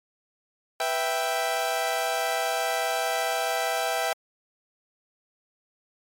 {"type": "chord", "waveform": "sawtooth", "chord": "E minor", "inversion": "second", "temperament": "equal", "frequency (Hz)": [493.9, 659.3, 784], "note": ["B4", "E5", "G5"], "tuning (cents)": [0, 0, 0], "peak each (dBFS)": [-29, -24, -24], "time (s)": [0.8, 4.13], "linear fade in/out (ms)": 2, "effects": ["MP3 64 kbps"]}